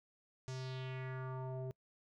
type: tone with low-pass filter sweep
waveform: square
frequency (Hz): 130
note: C3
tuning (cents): -11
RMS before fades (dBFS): -43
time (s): 0.48-1.71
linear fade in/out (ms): 0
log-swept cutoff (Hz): 6600 to 510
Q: 2.7
effects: noise-tail reverb RT60 0.1 s tail -25 dB re dry